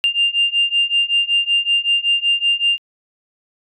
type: beating tone pair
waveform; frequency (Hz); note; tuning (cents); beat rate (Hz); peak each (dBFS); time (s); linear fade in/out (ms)
sine; 2794 / 2799.3; F7 / F7; 0 / +3; 5.3; -17 / -16; 0.04-2.78; 0
effects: tanh soft clip ceiling -7 dBFS